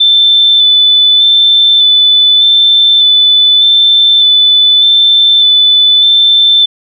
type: tone with vibrato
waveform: sine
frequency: 3520 Hz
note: A7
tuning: in tune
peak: -3 dBFS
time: 0-6.66 s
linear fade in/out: 10 ms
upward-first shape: square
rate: 0.83 Hz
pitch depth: 12 cents each way
effects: none